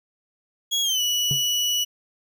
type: tone with pitch glide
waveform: 30% pulse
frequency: 3322 to 2943 Hz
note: G#7 to F#7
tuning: 0 to -10 cents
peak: -18 dBFS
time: 0.71-1.85 s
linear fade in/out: 20 ms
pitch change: -210 cents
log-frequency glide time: 0.82-1.01 s
type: tone with exponential decay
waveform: triangle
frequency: 140 Hz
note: C#3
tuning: 18 cents sharp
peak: -19 dBFS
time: 1.31-1.45 s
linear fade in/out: 2 ms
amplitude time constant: 30 ms
effects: none